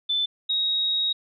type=tone pair in turn; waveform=sine; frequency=3520 / 3784 Hz; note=A7 / A#7; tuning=0 / +25 cents; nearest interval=minor second; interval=125 cents; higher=second; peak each=-21 / -21 dBFS; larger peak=neither; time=0.09-0.26 / 0.49-1.13 s; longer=second; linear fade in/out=10 ms; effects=none